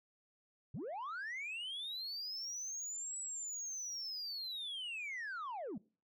sine linear two-way sweep, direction up then down, 98 to 7880 to 166.7 Hz, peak -38 dBFS, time 0.74-5.78 s, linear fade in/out 5 ms, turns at 3.19 s, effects noise-tail reverb RT60 0.4 s tail -25 dB re dry + tanh soft clip ceiling -39 dBFS

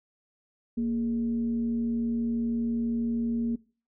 sine tone with frequency modulation, 233.1 Hz, A#3, in tune, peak -25 dBFS, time 0.77-3.56 s, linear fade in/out 10 ms, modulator 186 Hz, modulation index 0.28, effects noise-tail reverb RT60 0.4 s tail -23 dB re dry

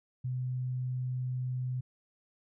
sine tone, 126.9 Hz, B2, 47 cents sharp, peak -31 dBFS, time 0.24-1.81 s, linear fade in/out 10 ms, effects none

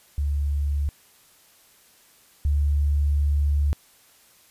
sine tone pair in turn, 71.9 / 72.44 Hz, D2 / D2, -36 / -23 cents, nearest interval unison, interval 13 cents, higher second, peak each -21 / -18 dBFS, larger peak second, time 0.18-0.89 / 2.45-3.73 s, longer second, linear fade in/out 0 ms, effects white hiss -56 dBFS RMS until 4.5 s + resampled to 32000 Hz

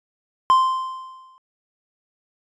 triangle tone with exponential decay, 1042 Hz, C6, 7 cents flat, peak -8 dBFS, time 0.5-1.38 s, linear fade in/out 0 ms, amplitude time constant 190 ms, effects resampled to 22050 Hz

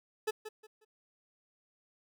40% pulse tone with echo, 432.3 Hz, A4, 31 cents flat, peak -29 dBFS, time 0.27-0.31 s, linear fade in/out 10 ms, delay 180 ms, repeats 3, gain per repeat -11 dB, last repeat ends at 0.85 s, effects none

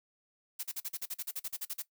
blue noise bursts, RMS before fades -37 dBFS, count 15, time 0.59-1.823 s, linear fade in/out 10 ms, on 43 ms, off 42 ms, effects noise-tail reverb RT60 0.1 s tail -17 dB re dry

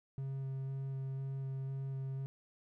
triangle tone with vibrato, 134.7 Hz, C#3, 49 cents flat, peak -35 dBFS, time 0.18-2.26 s, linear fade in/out 0 ms, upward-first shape square, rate 2 Hz, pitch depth 8 cents each way, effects none

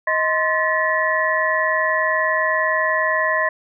sine tone cluster, 629 / 1042 / 1749 / 1919 Hz, D#5 / C6 / A6 / A#6, +19 / -7 / -11 / +50 cents, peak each -22 dBFS, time 0.07-3.49 s, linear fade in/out 5 ms, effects none

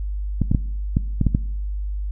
clicks, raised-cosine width 5 ms, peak -5 dBFS, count 7, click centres 0.417 / 0.515 / 0.548 / 0.969 / 1.213 / 1.267 / 1.349 s, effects noise-tail reverb RT60 0.7 s tail -19 dB re dry + added 50 Hz sine -23 dBFS peak until 2.11 s

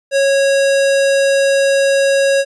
square tone, 550 Hz, C#5, 14 cents flat, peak -11 dBFS, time 0.11-2.45 s, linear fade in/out 50 ms, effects resampled to 24000 Hz

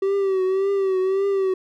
triangle tone with vibrato, 385.2 Hz, G4, 30 cents flat, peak -16 dBFS, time 0.02-1.54 s, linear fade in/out 5 ms, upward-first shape triangle, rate 1.8 Hz, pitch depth 66 cents each way, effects none

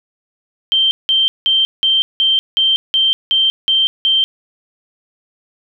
sine tone bursts, 3136 Hz, G7, in tune, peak -10 dBFS, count 10, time 0.72-4.24 s, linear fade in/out 0 ms, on 190 ms, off 180 ms, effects none

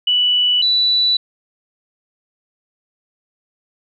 sine tone pair in turn, 2960 / 3960 Hz, F#7 / B7, 0 / +4 cents, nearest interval perfect fourth, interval 504 cents, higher second, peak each -12 dBFS, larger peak neither, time 0.07-0.62 / 0.62-1.17 s, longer neither, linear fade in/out 5 ms, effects none

